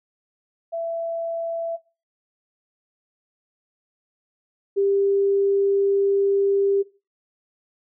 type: tone pair in turn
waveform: sine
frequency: 667 / 396.6 Hz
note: E5 / G4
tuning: +20 / +20 cents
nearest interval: major sixth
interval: 900 cents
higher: first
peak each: -24 / -17 dBFS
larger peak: second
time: 0.72-1.77 / 4.76-6.83 s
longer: second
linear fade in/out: 20 ms
effects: noise-tail reverb RT60 0.3 s tail -19 dB re dry